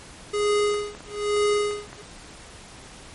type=tone with tremolo; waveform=square; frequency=414.4 Hz; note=G#4; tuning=4 cents flat; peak=-19 dBFS; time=0.33-2.02 s; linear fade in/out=10 ms; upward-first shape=sine; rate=1.1 Hz; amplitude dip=100%
type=clicks; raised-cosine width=0.5 ms; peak=-25 dBFS; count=6; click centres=0.743 / 0.95 / 1.006 / 1.365 / 1.711 / 1.93 s
effects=pink hiss -44 dBFS RMS until 3.14 s + MP3 48 kbps